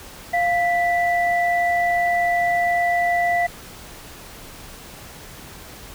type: tone pair together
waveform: sine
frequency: 698.4 / 1975.5 Hz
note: F5 / B6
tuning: 0 / 0 cents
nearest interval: octave + tritone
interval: 1800 cents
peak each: -18 / -22 dBFS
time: 0.33-3.47 s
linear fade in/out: 10 ms
effects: pink hiss -40 dBFS RMS until 5.94 s